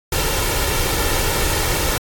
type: noise with comb filter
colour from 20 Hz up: pink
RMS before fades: -19 dBFS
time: 0.12-1.98 s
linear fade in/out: 5 ms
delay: 2.2 ms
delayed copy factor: +0.55
effects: AAC 64 kbps